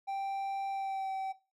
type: tone with pitch glide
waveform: triangle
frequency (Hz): 784 to 769.2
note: G5 to G5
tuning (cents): 0 to -33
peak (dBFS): -31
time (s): 0.07-1.33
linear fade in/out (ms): 20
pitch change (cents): -33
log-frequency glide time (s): 0.7-1.11
effects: noise-tail reverb RT60 0.3 s tail -17 dB re dry